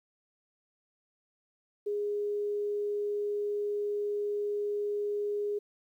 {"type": "tone", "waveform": "sine", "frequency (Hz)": 412.6, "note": "G#4", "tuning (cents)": -11, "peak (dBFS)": -29, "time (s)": [1.86, 5.59], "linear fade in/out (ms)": 10, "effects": ["11-bit"]}